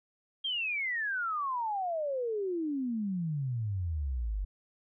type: exponential sweep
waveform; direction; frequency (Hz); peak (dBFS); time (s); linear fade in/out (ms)
sine; down; 3250 to 46.25; -30; 0.44-4.45; 10
effects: none